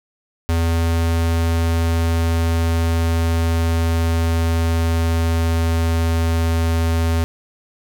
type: tone with pitch glide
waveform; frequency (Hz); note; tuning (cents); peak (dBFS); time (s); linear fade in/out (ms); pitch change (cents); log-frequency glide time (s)
square; 83.1 to 82.57; E2 to E2; +15 to +3; -16; 0.49-7.24; 0; -12; 0.92-6.73
effects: none